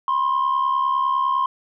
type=tone pair together; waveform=sine; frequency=997.1 / 1067 Hz; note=B5 / C6; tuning=+16 / +34 cents; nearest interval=minor second; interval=118 cents; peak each=-22 / -17 dBFS; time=0.08-1.46 s; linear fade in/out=2 ms; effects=tanh soft clip ceiling -14 dBFS